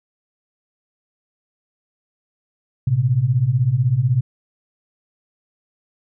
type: beating tone pair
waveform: sine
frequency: 114.2 / 130.2 Hz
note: A#2 / C3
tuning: -35 / -8 cents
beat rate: 16 Hz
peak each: -19 / -16 dBFS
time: 2.87-4.21 s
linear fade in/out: 5 ms
effects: none